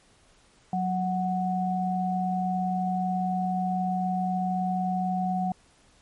sine tone pair together, 183.93 / 740 Hz, F#3 / F#5, -10 / 0 cents, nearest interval 2 octaves, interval 2410 cents, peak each -27 dBFS, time 0.73-5.52 s, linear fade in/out 2 ms, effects pink hiss -60 dBFS RMS until 6.01 s + MP3 48 kbps

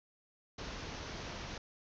pink low-pass noise, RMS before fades -44 dBFS, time 0.58-1.58 s, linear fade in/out 5 ms, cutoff 6400 Hz, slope 96 dB/octave, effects none

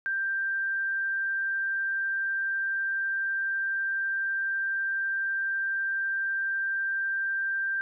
sine tone, 1578 Hz, G6, 11 cents sharp, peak -26 dBFS, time 0.06-7.81 s, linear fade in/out 0 ms, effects none

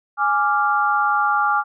sine chord, D diminished, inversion second, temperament equal with one note detuned, 830.6 / 1174.7 / 1391.3 Hz, Ab5 / D6 / F6, 0 / 0 / -7 cents, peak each -20 dBFS, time 0.17-1.64 s, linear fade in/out 50 ms, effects none

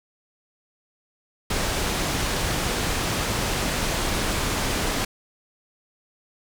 pink low-pass noise, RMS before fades -25 dBFS, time 1.5-5.05 s, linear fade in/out 5 ms, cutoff 9500 Hz, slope 12 dB/octave, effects none

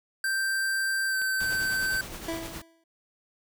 square tone with pitch glide, 1568 to 1544.6 Hz, G6 to G6, 0 to -26 cents, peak -26 dBFS, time 0.24-2.01 s, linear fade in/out 2 ms, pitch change -26 cents, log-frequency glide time 1.08-1.16 s
clicks, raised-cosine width 0.3 ms, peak -27 dBFS, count 2, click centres 1.218 / 1.828 s
pink noise with tremolo, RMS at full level -38 dBFS, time 1.4-2.62 s, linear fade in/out 5 ms, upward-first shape sine, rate 9.7 Hz, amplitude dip 45%
25% pulse tone with exponential decay, 329.6 Hz, E4, in tune, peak -24 dBFS, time 2.28-2.84 s, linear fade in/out 5 ms, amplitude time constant 120 ms
effects none

